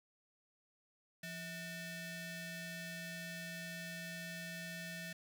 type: ring-modulated tone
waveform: sawtooth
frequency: 818 Hz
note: G#5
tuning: 26 cents flat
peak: -37 dBFS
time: 1.23-5.13 s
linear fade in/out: 5 ms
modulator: 990 Hz
effects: 11-bit